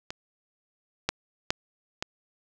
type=clicks; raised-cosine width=0.2 ms; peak=-17 / -7 / -6 / -12 dBFS; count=4; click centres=0.105 / 1.09 / 1.505 / 2.025 s; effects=none